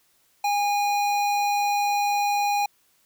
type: tone with notch filter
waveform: square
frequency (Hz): 818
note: G#5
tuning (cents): -26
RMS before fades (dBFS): -23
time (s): 0.44-2.66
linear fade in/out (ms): 5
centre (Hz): 10000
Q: 1.4
effects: white hiss -64 dBFS RMS until 3.05 s